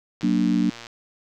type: click train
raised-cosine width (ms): 0.2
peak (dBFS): -21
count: 78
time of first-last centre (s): 0.21-0.868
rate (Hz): 117
type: chord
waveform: sine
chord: Gb augmented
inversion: none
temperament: equal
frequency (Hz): 185 / 233.1 / 293.7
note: Gb3 / Bb3 / D4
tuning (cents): 0 / 0 / 0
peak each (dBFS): -22 / -22 / -22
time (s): 0.23-0.7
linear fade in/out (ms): 5
effects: none